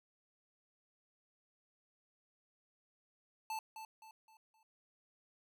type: tone with echo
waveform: square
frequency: 880 Hz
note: A5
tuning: in tune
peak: -39 dBFS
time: 3.5-3.59 s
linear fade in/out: 2 ms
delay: 260 ms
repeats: 4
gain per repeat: -8 dB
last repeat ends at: 4.63 s
effects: none